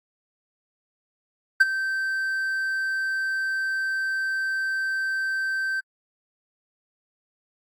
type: tone with ADSR envelope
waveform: triangle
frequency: 1555 Hz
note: G6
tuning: 14 cents flat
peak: -8 dBFS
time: 1.6-5.81 s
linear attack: 11 ms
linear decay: 28 ms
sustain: -14 dB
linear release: 17 ms
effects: AAC 64 kbps